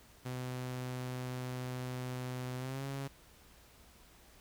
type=tone with pitch glide; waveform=sawtooth; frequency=126.6 to 137.26 Hz; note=B2 to C#3; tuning=+43 to -17 cents; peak=-34 dBFS; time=0.25-3.08 s; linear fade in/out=10 ms; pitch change=+140 cents; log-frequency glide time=2.57-2.84 s; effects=added 60 Hz sine -65 dBFS peak until 4.4 s + pink hiss -61 dBFS RMS until 4.4 s